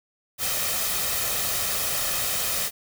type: noise with comb filter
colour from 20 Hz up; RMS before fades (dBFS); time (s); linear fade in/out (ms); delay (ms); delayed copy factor
white; -26; 0.38-2.71; 50; 1.6; +0.5
effects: none